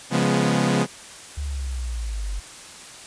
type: chord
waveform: sawtooth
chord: C# dominant seventh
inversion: none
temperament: equal with one note detuned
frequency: 137.79 / 174.61 / 207.7 / 246.9 Hz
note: C#3 / E#3 / G#3 / B3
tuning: -10 / 0 / 0 / 0 cents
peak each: -20 dBFS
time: 0.1-0.87 s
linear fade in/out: 50 ms
type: linear sweep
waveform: sine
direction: down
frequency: 73.42 to 46.69 Hz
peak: -25 dBFS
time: 1.37-2.4 s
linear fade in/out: 10 ms
effects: white hiss -41 dBFS RMS until 3.06 s + resampled to 22050 Hz